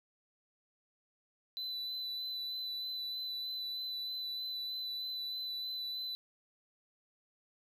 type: tone with vibrato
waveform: triangle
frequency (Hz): 4000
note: B7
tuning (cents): +21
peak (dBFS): -36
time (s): 1.57-6.15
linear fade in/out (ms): 0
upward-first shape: sine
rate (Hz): 3.2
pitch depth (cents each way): 14
effects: none